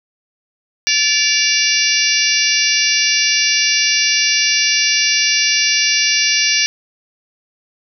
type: harmonic tone with a mistuned harmonic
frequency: 580 Hz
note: D5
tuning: 22 cents flat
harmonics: 3 / 4 / 5 / 6 / 7 / 8 / 9 / 10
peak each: -23 / -19 / -19 / -25 / -24 / -20 / -20 / -19 dBFS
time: 0.87-6.66 s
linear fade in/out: 0 ms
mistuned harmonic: 5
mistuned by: -63 cents
effects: none